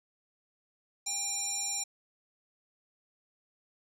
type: tone with band-pass filter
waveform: square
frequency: 799 Hz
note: G5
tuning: 33 cents sharp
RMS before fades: -34 dBFS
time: 1.06-1.84 s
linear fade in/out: 10 ms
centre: 6800 Hz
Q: 5.4
effects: none